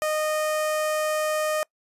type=tone with notch filter; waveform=sawtooth; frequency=616 Hz; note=D#5; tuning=17 cents flat; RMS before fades=-25 dBFS; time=0.02-1.63 s; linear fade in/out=0 ms; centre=3900 Hz; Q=1.8; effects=noise-tail reverb RT60 0.1 s tail -25 dB re dry + resampled to 32000 Hz